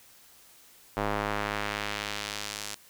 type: tone with band-pass filter sweep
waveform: square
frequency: 51.91 Hz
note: G#1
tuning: in tune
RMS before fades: -33 dBFS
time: 0.97-2.75 s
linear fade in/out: 0 ms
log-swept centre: 870 to 7100 Hz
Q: 0.83
effects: white hiss -56 dBFS RMS until 2.89 s